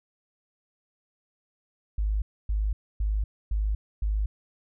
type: tone bursts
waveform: sine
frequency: 51.91 Hz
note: G#1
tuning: in tune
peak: -23 dBFS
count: 5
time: 1.98-4.26 s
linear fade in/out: 5 ms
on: 240 ms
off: 270 ms
effects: none